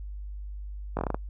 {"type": "slowing click train", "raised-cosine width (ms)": 1, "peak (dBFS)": -14, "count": 7, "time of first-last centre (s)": [0.97, 1.145], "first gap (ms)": 19, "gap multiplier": 1.17, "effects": ["noise-tail reverb RT60 0.1 s tail -25 dB re dry", "added 50 Hz sine -35 dBFS peak until 1.29 s"]}